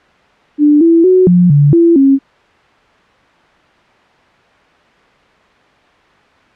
sine tone with pitch steps, 295.5 / 332.6 / 369.9 / 177.6 / 144.2 / 337.3 / 272.6 Hz, D4 / E4 / F#4 / F3 / D3 / E4 / C#4, +11 / +16 / 0 / +29 / -31 / +40 / -29 cents, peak -4 dBFS, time 0.58-2.19 s, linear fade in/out 50 ms, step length 230 ms, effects white hiss -47 dBFS RMS until 6.55 s + low-pass 2000 Hz 12 dB/octave

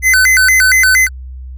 square tone with vibrato, 1760 Hz, A6, in tune, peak -7 dBFS, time 0.02-1.09 s, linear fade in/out 50 ms, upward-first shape square, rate 4.3 Hz, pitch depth 260 cents each way, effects added 64 Hz sine -25 dBFS peak until 1.57 s

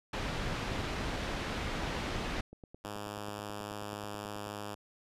pink low-pass noise, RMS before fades -36 dBFS, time 0.13-2.41 s, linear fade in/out 5 ms, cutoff 3800 Hz, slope 12 dB/octave
click train, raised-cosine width 2 ms, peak -35 dBFS, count 19, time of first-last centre 2.53-4.47 s, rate 9.28 Hz
5% pulse tone, 103.6 Hz, G#2, 4 cents flat, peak -28 dBFS, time 2.84-4.75 s, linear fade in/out 10 ms
effects resampled to 32000 Hz

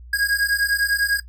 square beating tone pair, 1634 / 1644 Hz, G#6 / G#6, -29 / -18 cents, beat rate 10 Hz, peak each -22 dBFS, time 0.13-1.2 s, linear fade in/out 5 ms, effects noise-tail reverb RT60 0.1 s tail -17 dB re dry + added 60 Hz sine -38 dBFS peak until 1.28 s

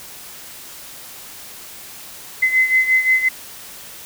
sine beating tone pair, 2043 / 2048.7 Hz, C7 / C7, -42 / -37 cents, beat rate 5.7 Hz, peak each -14 / -19 dBFS, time 2.42-3.29 s, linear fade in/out 10 ms, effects white hiss -37 dBFS RMS until 4.05 s

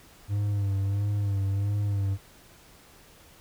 triangle tone with vibrato, 100.3 Hz, G2, 40 cents sharp, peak -22 dBFS, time 0.28-2.18 s, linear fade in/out 50 ms, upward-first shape sine, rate 1.5 Hz, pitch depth 46 cents each way, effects pink hiss -54 dBFS RMS until 3.4 s

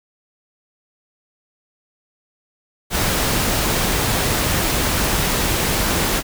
pink noise, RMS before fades -19 dBFS, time 2.9-6.23 s, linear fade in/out 50 ms, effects none

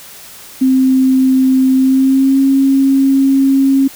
sine tone with pitch glide, 261.6 to 271 Hz, C4 to C#4, 0 to -39 cents, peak -7 dBFS, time 0.61-3.88 s, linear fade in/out 10 ms, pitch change +61 cents, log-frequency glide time 1.74-2.4 s, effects white hiss -35 dBFS RMS until 3.95 s

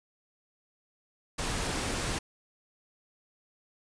pink noise, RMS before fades -32 dBFS, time 1.38-2.19 s, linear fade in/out 10 ms, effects resampled to 22050 Hz

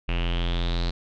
square tone with low-pass filter sweep, 43 Hz, F1, 26 cents flat, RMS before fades -25 dBFS, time 0.08-0.91 s, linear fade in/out 10 ms, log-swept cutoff 2700 to 4200 Hz, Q 7.1, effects none

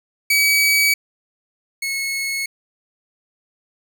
sawtooth tone pair in turn, 2278 / 2188 Hz, C#7 / C#7, +47 / -23 cents, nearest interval minor second, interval 70 cents, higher first, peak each -10 / -18 dBFS, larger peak first, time 0.3-0.94 / 1.82-2.46 s, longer neither, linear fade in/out 5 ms, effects none

